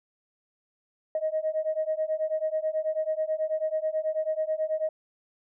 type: beating tone pair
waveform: sine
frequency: 622.3 / 631.5 Hz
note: D#5 / D#5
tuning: 0 / +26 cents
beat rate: 9.2 Hz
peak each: -28 dBFS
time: 1.15-4.89 s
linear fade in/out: 2 ms
effects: tanh soft clip ceiling -18 dBFS